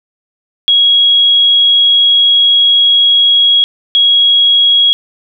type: tone pair in turn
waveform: sine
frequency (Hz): 3312 / 3312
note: G#7 / G#7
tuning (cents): -5 / -5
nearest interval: unison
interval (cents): 0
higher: neither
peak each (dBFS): -5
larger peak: neither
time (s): 0.68-3.64 / 3.95-4.93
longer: first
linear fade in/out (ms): 0
effects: none